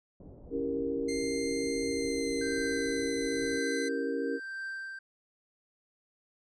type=low-pass noise; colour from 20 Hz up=pink; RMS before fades=-49 dBFS; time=0.2-3.59 s; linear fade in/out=5 ms; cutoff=580 Hz; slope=24 dB/octave
type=chord; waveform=sine; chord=C# diminished seventh; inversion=none; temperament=equal; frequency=277.2 / 329.6 / 392 / 466.2 Hz; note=C#4 / E4 / G4 / Bb4; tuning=0 / 0 / 0 / 0 cents; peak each=-34 / -39 / -37 / -33 dBFS; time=0.5-4.4 s; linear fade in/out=50 ms
type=tone with pitch glide; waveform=15% pulse; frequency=2100 to 2032 Hz; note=C7 to B6; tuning=+6 to +49 cents; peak=-31 dBFS; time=1.08-3.89 s; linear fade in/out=10 ms; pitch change=-57 cents; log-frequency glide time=1.84-2.82 s
type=tone with tremolo; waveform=triangle; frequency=1568 Hz; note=G6; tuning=in tune; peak=-33 dBFS; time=2.41-4.99 s; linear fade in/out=5 ms; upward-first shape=triangle; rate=1 Hz; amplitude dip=75%
effects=low-pass 10000 Hz 12 dB/octave